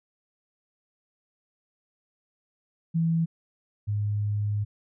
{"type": "tone pair in turn", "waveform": "sine", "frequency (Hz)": [164.81, 103.82], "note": ["E3", "G#2"], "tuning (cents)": [0, 0], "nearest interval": "minor sixth", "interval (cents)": 800, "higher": "first", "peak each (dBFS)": [-21, -24], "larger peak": "first", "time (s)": [[2.94, 3.26], [3.87, 4.65]], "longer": "second", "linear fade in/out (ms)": 20, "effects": []}